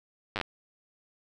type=slowing click train; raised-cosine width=0.3 ms; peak=-15 dBFS; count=6; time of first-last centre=0.36-0.413 s; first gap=9 ms; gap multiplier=1.08; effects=none